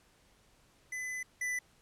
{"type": "tone pair in turn", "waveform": "square", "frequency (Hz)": [2010, 1991.5], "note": ["B6", "B6"], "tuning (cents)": [30, 14], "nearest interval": "unison", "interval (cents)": 16, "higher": "first", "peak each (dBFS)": [-37, -33], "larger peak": "second", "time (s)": [[0.92, 1.23], [1.41, 1.59]], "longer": "first", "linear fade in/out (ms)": 5, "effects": ["pink hiss -66 dBFS RMS until 1.81 s", "low-pass 11000 Hz 12 dB/octave"]}